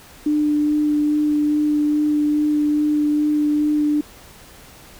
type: tone with vibrato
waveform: sine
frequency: 298.4 Hz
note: D4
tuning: 28 cents sharp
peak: -15 dBFS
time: 0.26-4.01 s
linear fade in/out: 5 ms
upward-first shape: sine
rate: 2.4 Hz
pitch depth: 9 cents each way
effects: pink hiss -44 dBFS RMS until 4.99 s